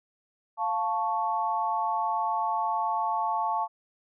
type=chord; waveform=sine; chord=F augmented; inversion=none; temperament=equal; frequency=698.5 / 880 / 1108.7 Hz; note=F5 / A5 / C#6; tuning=0 / 0 / 0 cents; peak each=-32 / -27 / -31 dBFS; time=0.57-3.68 s; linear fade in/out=50 ms; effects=none